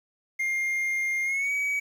triangle tone with pitch glide, 2117 to 2269 Hz, C7 to C#7, +20 to +40 cents, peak -23 dBFS, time 0.39-1.8 s, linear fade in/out 10 ms, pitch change +120 cents, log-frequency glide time 1.24-1.52 s, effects 9-bit

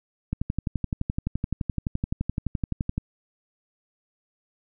click train, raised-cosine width 5 ms, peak -13 dBFS, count 32, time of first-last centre 0.33-2.98 s, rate 11.7 Hz, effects none

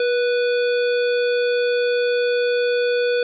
harmonic tone with a mistuned harmonic, 493.9 Hz, B4, in tune, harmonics 1 / 3 / 5 / 7 / 9, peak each -17 / -27 / -31 / -34 / -36 dBFS, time 0-3.23 s, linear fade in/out 2 ms, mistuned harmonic 1, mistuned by -29 cents, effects none

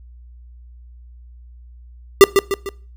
square tone with echo, 394.9 Hz, G4, 13 cents sharp, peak -3 dBFS, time 2.21-2.24 s, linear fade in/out 0 ms, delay 150 ms, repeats 3, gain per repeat -7 dB, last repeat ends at 2.69 s, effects noise-tail reverb RT60 0.4 s tail -21 dB re dry + added 60 Hz sine -39 dBFS peak until 2.96 s

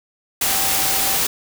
sine tone in noise, 776 Hz, G5, 18 cents flat, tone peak -29 dBFS, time 0.46-1.17 s, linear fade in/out 5 ms, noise white, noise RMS -19 dBFS, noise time 0.41-1.27 s, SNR -13 dB, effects none

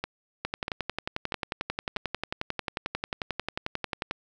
two click trains, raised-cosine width 0.3 ms, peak -14 / -13 dBFS, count 4 / 42, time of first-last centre 0.04-1.963 / 0.45-4.111 s, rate 1.56 / 11.2 Hz, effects none

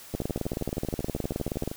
two click trains, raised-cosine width 2 ms, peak -15 / -20 dBFS, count 30 / 21, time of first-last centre 0.15-1.676 / 0.14-1.715 s, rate 19 / 12.7 Hz, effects white hiss -47 dBFS RMS until 1.76 s

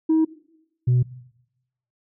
sine tone pair in turn, 318.4 / 124.26 Hz, D#4 / B2, +40 / +11 cents, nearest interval octave + major third, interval 1629 cents, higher first, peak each -13 dBFS, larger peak neither, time 0.09-0.25 / 0.87-1.03 s, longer neither, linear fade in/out 10 ms, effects noise-tail reverb RT60 0.9 s tail -20 dB re dry + tanh soft clip ceiling -13 dBFS

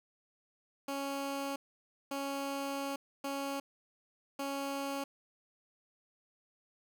15% pulse tone bursts at uneven times, 277.2 Hz, C#4, in tune, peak -29 dBFS, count 4, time 0.88-1.56 / 2.11-2.96 / 3.24-3.6 / 4.39-5.04 s, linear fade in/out 5 ms, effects none

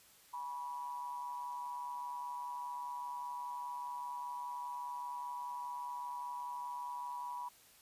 sine tone with amplitude modulation, 977 Hz, B5, 19 cents flat, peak -37 dBFS, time 0.33-7.49 s, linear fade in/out 10 ms, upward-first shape sine, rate 145 Hz, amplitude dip 60%, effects white hiss -63 dBFS RMS until 7.81 s + resampled to 32000 Hz

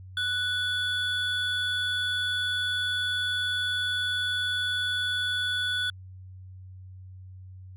triangle tone pair together, 1480 / 3430 Hz, F#6 / A7, 0 / -45 cents, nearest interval octave + minor third, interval 1455 cents, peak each -27 / -27 dBFS, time 0.17-5.9 s, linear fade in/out 2 ms, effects added 93 Hz sine -42 dBFS peak until 7.76 s

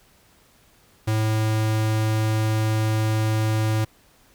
square tone, 109.2 Hz, A2, 13 cents flat, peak -20 dBFS, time 1.07-3.85 s, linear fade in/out 10 ms, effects pink hiss -57 dBFS RMS until 4.34 s

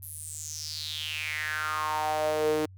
sawtooth tone with high-pass filter sweep, 154 Hz, D#3, 17 cents flat, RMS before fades -31 dBFS, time 0.02-2.66 s, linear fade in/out 10 ms, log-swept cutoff 12000 to 360 Hz, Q 5.9, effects added 94 Hz sine -46 dBFS peak until 2.77 s

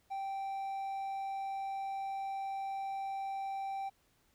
triangle tone, 781 Hz, G5, 7 cents flat, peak -34 dBFS, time 0.1-3.9 s, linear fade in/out 20 ms, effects pink hiss -72 dBFS RMS until 4.34 s

